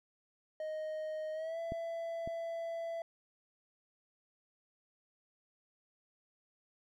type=tone with pitch glide; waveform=triangle; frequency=622.3 to 667 Hz; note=D#5 to E5; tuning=0 to +20 cents; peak=-35 dBFS; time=0.6-3.02 s; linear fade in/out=2 ms; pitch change=+120 cents; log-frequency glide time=1.33-1.59 s
type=clicks; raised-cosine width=3 ms; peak=-27 / -31 dBFS; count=2; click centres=1.721 / 2.275 s
effects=none